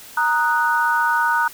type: chord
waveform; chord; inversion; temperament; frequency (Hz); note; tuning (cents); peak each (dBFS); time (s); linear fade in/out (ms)
sine; D# minor; second; equal; 932.3 / 1244.5 / 1480; A#5 / D#6 / F#6; 0 / 0 / 0; -19 / -23 / -19; 0.17-1.48; 5
effects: white hiss -41 dBFS RMS until 1.53 s